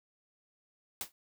white noise with exponential decay, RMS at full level -33 dBFS, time 1.01-1.12 s, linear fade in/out 1 ms, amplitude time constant 22 ms, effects none

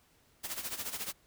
white noise with tremolo, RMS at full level -36 dBFS, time 0.43-1.13 s, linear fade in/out 20 ms, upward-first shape sine, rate 14 Hz, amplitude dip 75%, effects pink hiss -67 dBFS RMS until 1.26 s

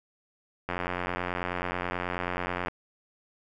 click train, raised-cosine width 0.5 ms, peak -15 dBFS, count 179, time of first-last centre 0.69-2.683 s, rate 89.3 Hz, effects none

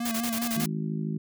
square tone with vibrato, 231.1 Hz, A#3, 15 cents flat, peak -29 dBFS, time 0-0.65 s, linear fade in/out 5 ms, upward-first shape sine, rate 5 Hz, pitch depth 52 cents each way
white noise bursts, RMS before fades -32 dBFS, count 7, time 0.05-0.661 s, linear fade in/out 5 ms, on 65 ms, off 26 ms
harmonic tone, 53 Hz, G#1, 36 cents sharp, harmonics 3 / 4 / 5 / 6 / 7, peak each -30 / -32 / -41 / -42 / -41 dBFS, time 0.56-1.18 s, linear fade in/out 5 ms
effects none

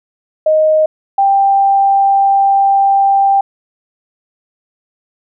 sine tone pair in turn, 623 / 788.5 Hz, D#5 / G5, +2 / +10 cents, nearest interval major third, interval 408 cents, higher second, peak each -7 dBFS, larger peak neither, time 0.46-0.86 / 1.18-3.41 s, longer second, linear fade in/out 5 ms, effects none

